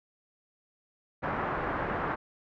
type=low-pass noise; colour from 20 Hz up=white; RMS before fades=-32 dBFS; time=1.22-2.16 s; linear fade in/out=20 ms; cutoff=1500 Hz; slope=24 dB/octave; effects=none